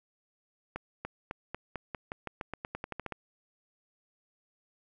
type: accelerating click train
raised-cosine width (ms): 0.5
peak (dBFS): -21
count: 17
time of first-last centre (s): 0.76-3.123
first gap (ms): 290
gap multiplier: 0.9
effects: none